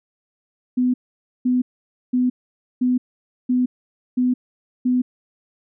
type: tone bursts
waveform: sine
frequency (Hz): 250.5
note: B3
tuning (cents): +25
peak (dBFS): -15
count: 7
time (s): 0.77-5.02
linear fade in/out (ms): 10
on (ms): 170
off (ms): 510
effects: none